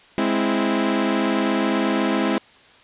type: chord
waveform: sawtooth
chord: Ab augmented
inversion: none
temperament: equal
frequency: 207.7 / 261.6 / 329.6 Hz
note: Ab3 / C4 / E4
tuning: 0 / 0 / 0 cents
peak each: -19 dBFS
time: 0.18-2.38 s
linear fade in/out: 0 ms
effects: white hiss -50 dBFS RMS until 2.83 s + resampled to 8000 Hz